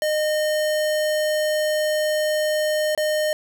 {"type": "tone with dropouts", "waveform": "square", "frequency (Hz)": 612, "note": "D#5", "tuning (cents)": -29, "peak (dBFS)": -20, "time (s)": [0.02, 3.33], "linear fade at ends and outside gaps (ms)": 1, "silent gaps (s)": [2.95, 2.976], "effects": []}